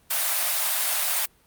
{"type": "high-pass noise", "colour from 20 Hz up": "white", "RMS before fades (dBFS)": -24, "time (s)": [0.1, 1.26], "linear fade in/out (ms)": 10, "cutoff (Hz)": 570, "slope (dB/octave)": 96, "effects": ["pink hiss -60 dBFS RMS until 1.46 s", "Opus 32 kbps"]}